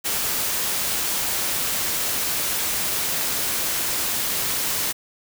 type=noise; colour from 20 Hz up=white; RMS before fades=-24 dBFS; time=0.04-4.93 s; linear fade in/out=20 ms; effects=none